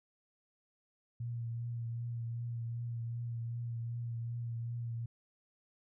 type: tone with vibrato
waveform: sine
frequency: 117.4 Hz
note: A#2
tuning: 13 cents sharp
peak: -36 dBFS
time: 1.2-5.06 s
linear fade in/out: 5 ms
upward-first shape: triangle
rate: 2.6 Hz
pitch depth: 29 cents each way
effects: none